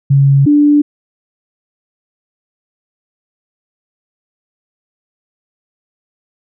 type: tone pair in turn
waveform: sine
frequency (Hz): 138.59 / 293.2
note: C#3 / D4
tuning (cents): 0 / -3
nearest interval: octave + minor second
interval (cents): 1297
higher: second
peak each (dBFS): -5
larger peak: neither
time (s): 0.1-0.46 / 0.46-0.82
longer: neither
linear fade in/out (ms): 10
effects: none